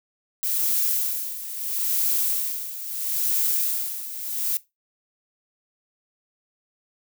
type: noise with tremolo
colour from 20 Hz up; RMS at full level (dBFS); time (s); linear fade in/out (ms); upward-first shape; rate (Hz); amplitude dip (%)
violet; -22; 0.43-4.57; 0; sine; 0.75; 75
effects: noise-tail reverb RT60 0.2 s tail -18 dB re dry